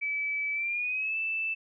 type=tone with pitch glide; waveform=sine; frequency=2300 to 2642 Hz; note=D7 to E7; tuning=-37 to +3 cents; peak=-28 dBFS; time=0.01-1.55 s; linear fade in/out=20 ms; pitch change=+240 cents; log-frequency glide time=0.53-1.17 s; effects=none